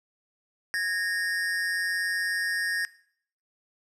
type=tone pair together; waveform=square; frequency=1661.2 / 1841.9 Hz; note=G#6 / A#6; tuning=0 / -21 cents; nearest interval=major second; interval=179 cents; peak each=-30 / -29 dBFS; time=0.74-2.85 s; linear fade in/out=0 ms; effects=noise-tail reverb RT60 0.6 s tail -19 dB re dry + low-pass 10000 Hz 12 dB/octave